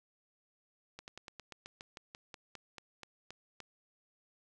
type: slowing click train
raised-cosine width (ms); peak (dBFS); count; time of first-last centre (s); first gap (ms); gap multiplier
0.2; -29; 16; 0.99-3.603; 89; 1.09
effects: none